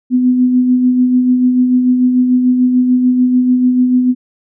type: tone with tremolo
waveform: sine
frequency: 251.1 Hz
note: B3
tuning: 29 cents sharp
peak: -6 dBFS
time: 0.1-4.15 s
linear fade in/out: 50 ms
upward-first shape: sine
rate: 6.8 Hz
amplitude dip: 40%
effects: none